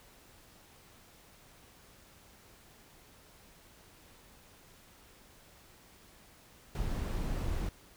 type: noise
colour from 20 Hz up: brown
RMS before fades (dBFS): -34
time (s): 6.75-7.69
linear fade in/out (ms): 2
effects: pink hiss -59 dBFS RMS until 7.96 s